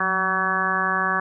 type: harmonic tone with a mistuned harmonic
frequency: 189 Hz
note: F#3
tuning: 37 cents sharp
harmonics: 1 / 2 / 3 / 4 / 5 / 6 / 7 / 8 / 9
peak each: -32 / -34 / -36 / -30 / -32 / -24 / -32 / -27 / -25 dBFS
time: 0-1.2 s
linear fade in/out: 5 ms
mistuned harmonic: 1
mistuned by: -62 cents
effects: none

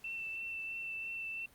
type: tone with vibrato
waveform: sine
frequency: 2676 Hz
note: E7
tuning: 25 cents sharp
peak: -38 dBFS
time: 0.04-1.46 s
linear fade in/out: 5 ms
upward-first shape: triangle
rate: 3 Hz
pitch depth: 16 cents each way
effects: pink hiss -63 dBFS RMS until 1.54 s + Opus 48 kbps

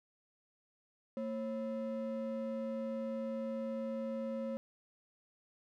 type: ring-modulated tone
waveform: triangle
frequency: 384.3 Hz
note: G4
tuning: 34 cents flat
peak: -31 dBFS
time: 1.17-4.57 s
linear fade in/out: 0 ms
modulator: 157 Hz
effects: none

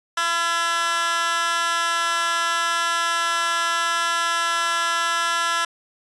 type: tone with high-pass filter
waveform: 15% pulse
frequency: 337.4 Hz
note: E4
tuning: 40 cents sharp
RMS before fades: -22 dBFS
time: 0.17-5.65 s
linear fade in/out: 5 ms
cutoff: 1500 Hz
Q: 1.8
effects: resampled to 22050 Hz

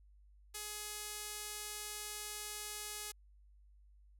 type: tone with band-pass filter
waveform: sawtooth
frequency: 420 Hz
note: G#4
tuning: 19 cents sharp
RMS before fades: -45 dBFS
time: 0.54-3.12 s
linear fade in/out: 10 ms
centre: 10000 Hz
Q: 0.73
effects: added 50 Hz sine -60 dBFS peak until 4.19 s

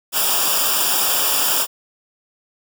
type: noise with comb filter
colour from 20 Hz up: white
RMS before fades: -18 dBFS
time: 0.12-1.67 s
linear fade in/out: 50 ms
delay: 0.48 ms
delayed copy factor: -0.85
effects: none

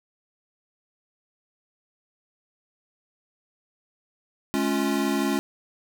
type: chord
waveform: square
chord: Db major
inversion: second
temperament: equal with one note detuned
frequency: 212.5 / 277.2 / 349.2 Hz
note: Ab3 / Db4 / F4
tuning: +40 / 0 / 0 cents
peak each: -28 / -26 / -29 dBFS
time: 4.54-5.39 s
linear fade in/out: 0 ms
effects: none

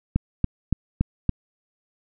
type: click train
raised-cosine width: 5 ms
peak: -7 dBFS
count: 5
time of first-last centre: 0.16-1.293 s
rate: 3.53 Hz
effects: none

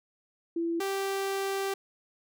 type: tone pair in turn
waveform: sine / sawtooth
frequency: 335.5 / 390.9 Hz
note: E4 / G4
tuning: +31 / -5 cents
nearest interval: minor third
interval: 264 cents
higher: second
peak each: -27 / -25 dBFS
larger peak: second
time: 0.56-0.8 / 0.8-1.74 s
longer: second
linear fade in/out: 5 ms
effects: none

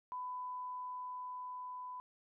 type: tone with level ramp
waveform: sine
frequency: 1000 Hz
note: B5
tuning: 21 cents sharp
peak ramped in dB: -39 to -43 dBFS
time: 0.12-2 s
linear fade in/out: 0 ms
effects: none

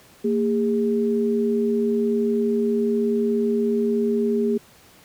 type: tone pair together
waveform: sine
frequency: 229.2 / 408.2 Hz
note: A#3 / G#4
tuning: -29 / -30 cents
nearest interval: minor seventh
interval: 999 cents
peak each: -21 dBFS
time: 0.24-4.58 s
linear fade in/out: 10 ms
effects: pink hiss -51 dBFS RMS until 5.04 s + high-pass 80 Hz 12 dB/octave

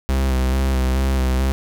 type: tone with vibrato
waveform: 45% pulse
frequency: 65.41 Hz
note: C2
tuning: in tune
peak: -16 dBFS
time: 0.09-1.52 s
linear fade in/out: 0 ms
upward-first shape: square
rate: 2.3 Hz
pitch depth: 24 cents each way
effects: none

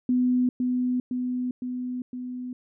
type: tone with echo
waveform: sine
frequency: 250 Hz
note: B3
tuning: 21 cents sharp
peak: -19 dBFS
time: 0.09-0.49 s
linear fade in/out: 2 ms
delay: 510 ms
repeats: 4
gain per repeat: -3 dB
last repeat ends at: 2.53 s
effects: none

